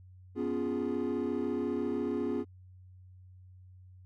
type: chord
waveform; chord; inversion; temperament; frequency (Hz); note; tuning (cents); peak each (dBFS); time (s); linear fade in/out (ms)
triangle; C# dominant seventh; third; equal with one note detuned; 246.9 / 281.2 / 349.2 / 415.3; B3 / C#4 / E#4 / G#4; 0 / +25 / 0 / 0; -32 / -33 / -33 / -33; 0.35-2.45; 50
effects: tanh soft clip ceiling -23 dBFS + added 92 Hz sine -51 dBFS peak until 4.05 s